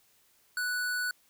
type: tone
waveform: square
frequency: 1480 Hz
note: F#6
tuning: in tune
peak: -30 dBFS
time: 0.57-1.11 s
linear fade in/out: 2 ms
effects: white hiss -66 dBFS RMS until 1.29 s